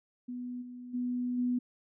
sine tone with level steps, 246.9 Hz, B3, in tune, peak -36 / -42 / -30 / -27 dBFS, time 0.28-1.59 s, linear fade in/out 10 ms, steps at 0.61 / 0.93 / 1.37 s, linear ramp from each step 20 ms, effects none

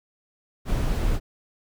brown noise, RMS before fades -23 dBFS, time 0.65-1.2 s, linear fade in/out 50 ms, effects none

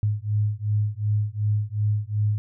sine beating tone pair, 103.83 / 106.53 Hz, G#2 / G#2, 0 / +45 cents, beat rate 2.7 Hz, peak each -24 dBFS, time 0.03-2.38 s, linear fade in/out 0 ms, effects none

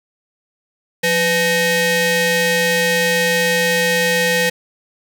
sawtooth ring-modulated tone, 679 Hz, F5, 49 cents flat, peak -7 dBFS, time 1.03-4.5 s, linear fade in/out 10 ms, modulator 1180 Hz, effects none

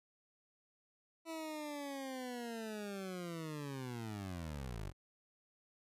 20% pulse linear sweep, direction down, 329.6 to 43.57 Hz, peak -37 dBFS, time 1.25-4.93 s, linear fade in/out 50 ms, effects resampled to 32000 Hz

